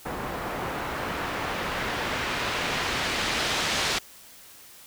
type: noise with low-pass filter sweep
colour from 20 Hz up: white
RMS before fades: -29 dBFS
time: 0.05-3.99 s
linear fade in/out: 10 ms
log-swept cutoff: 1000 to 4700 Hz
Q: 0.75
effects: white hiss -49 dBFS RMS until 4.86 s